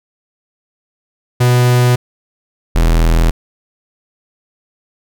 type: tone pair in turn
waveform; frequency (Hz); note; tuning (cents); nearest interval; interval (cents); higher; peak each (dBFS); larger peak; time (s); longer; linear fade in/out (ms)
45% pulse; 123.47 / 41.2; B2 / E1; 0 / 0; octave + perfect fifth; 1900; first; -8; neither; 1.4-1.96 / 2.75-3.31; neither; 10
effects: none